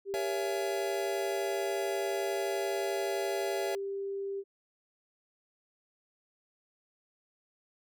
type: tone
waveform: sine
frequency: 394.7 Hz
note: G4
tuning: 12 cents sharp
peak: -33 dBFS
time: 0.05-4.44 s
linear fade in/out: 50 ms
type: chord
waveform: square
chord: A# half-diminished seventh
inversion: none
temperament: just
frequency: 466.2 / 559.4 / 671.3 / 839.1 Hz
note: A#4 / C#5 / E5 / G#5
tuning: 0 / +16 / +31 / +18 cents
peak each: -42 / -38 / -37 / -42 dBFS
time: 0.14-3.75 s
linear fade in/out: 0 ms
effects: none